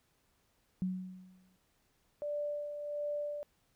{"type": "tone with exponential decay", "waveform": "sine", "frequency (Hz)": 185, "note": "F#3", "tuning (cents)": 0, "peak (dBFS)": -29, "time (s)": [0.82, 1.56], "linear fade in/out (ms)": 0, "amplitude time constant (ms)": 160}
{"type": "tone with tremolo", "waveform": "sine", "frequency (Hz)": 587.3, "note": "D5", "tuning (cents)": 0, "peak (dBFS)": -33, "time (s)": [2.22, 3.43], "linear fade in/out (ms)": 0, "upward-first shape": "sine", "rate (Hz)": 1.4, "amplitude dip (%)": 50}
{"effects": ["pink hiss -74 dBFS RMS until 3.75 s"]}